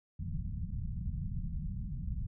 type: low-pass noise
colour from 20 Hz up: pink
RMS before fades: -37 dBFS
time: 0.19-2.27 s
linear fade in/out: 5 ms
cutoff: 190 Hz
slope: 48 dB/octave
effects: none